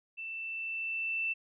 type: tone with level ramp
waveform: sine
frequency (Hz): 2666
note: E7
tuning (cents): +19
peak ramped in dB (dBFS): -38 to -29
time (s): 0.17-1.34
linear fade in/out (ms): 20
effects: none